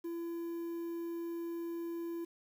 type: tone with quantisation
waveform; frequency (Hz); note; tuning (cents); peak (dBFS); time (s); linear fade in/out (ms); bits
triangle; 337.6; E4; +41; -35; 0.04-2.25; 10; 10
effects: none